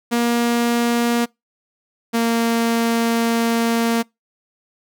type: tone pair in turn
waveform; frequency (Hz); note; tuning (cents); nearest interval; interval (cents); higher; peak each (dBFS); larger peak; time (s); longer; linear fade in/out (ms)
sawtooth; 236.7 / 231; A#3 / A#3; +27 / -16; unison; 43; first; -12; neither; 0.11-1.26 / 2.13-4.03; second; 20
effects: noise-tail reverb RT60 0.2 s tail -26 dB re dry